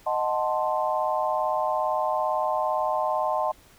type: chord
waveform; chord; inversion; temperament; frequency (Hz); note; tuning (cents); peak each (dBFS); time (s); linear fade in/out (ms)
sine; D# diminished seventh; none; equal; 622.3 / 740 / 880 / 1046.5; D#5 / F#5 / A5 / C6; 0 / 0 / 0 / 0; -27 / -29 / -28 / -29; 0.06-3.52; 10
effects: pink hiss -55 dBFS RMS until 3.78 s